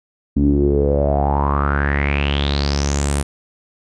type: tone with low-pass filter sweep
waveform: sawtooth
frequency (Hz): 71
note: C#2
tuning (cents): +42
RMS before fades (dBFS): -17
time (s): 0.36-3.23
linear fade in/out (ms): 10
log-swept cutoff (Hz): 250 to 9700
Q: 7.6
effects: none